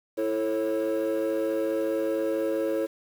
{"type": "chord", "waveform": "triangle", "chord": "A major", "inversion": "second", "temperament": "equal with one note detuned", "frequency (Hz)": [329.6, 440, 544.5], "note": ["E4", "A4", "C#5"], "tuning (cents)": [0, 0, -31], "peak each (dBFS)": [-26, -27, -25], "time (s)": [0.17, 2.87], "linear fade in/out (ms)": 20, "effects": ["tanh soft clip ceiling -18 dBFS", "8-bit"]}